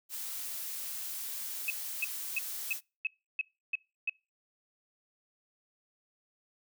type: noise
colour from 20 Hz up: blue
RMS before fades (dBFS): -39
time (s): 0.09-2.81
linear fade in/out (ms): 50
type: tone bursts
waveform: sine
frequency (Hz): 2582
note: E7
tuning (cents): -37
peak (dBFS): -28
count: 8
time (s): 1.68-4.096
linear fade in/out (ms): 2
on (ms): 22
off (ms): 320
effects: noise-tail reverb RT60 0.3 s tail -26 dB re dry